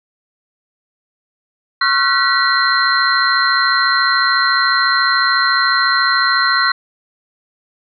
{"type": "tone cluster", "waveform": "sine", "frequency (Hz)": [1093, 1365, 1499, 1938, 4128], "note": ["C#6", "F6", "F#6", "B6", "C8"], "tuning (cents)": [-25, -40, 22, -33, -24], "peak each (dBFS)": -18, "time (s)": [1.81, 6.72], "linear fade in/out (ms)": 5, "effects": []}